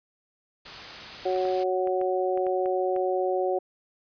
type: noise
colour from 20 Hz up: white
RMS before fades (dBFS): -39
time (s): 0.65-1.64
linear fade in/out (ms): 10
type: harmonic tone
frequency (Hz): 185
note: F#3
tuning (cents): 0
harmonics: 2 / 3 / 4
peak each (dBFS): -26 / -28 / -29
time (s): 1.25-3.59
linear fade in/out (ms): 10
type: clicks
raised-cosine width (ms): 0.5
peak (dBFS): -28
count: 8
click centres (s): 1.362 / 1.453 / 1.873 / 2.014 / 2.375 / 2.467 / 2.659 / 2.963
effects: resampled to 11025 Hz